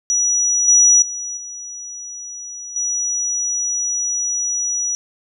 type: tone with level steps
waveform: sine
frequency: 5850 Hz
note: F#8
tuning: 21 cents flat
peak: -14 / -8 / -24 / -29 / -18 dBFS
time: 0.1-4.95 s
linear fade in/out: 0 ms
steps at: 0.68 / 1.02 / 1.37 / 2.76 s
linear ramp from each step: 2 ms
effects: none